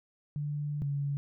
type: tone pair in turn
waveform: sine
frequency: 146.83 / 141.83 Hz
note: D3 / C#3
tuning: 0 / +40 cents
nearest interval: minor second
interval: 60 cents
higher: first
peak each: -31 / -29 dBFS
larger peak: second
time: 0.36-0.82 / 0.82-1.17 s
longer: first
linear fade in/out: 0 ms
effects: none